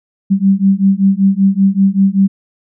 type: beating tone pair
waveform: sine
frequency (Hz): 192.3 / 197.5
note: G3 / G3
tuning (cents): -33 / +13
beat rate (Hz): 5.2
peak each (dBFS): -11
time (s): 0.3-2.28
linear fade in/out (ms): 20
effects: none